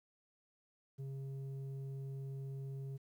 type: tone with low-pass filter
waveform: square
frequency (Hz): 135.8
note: C#3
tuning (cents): -35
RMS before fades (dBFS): -44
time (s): 0.98-2.98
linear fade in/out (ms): 20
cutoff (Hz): 280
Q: 6.5
effects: 12-bit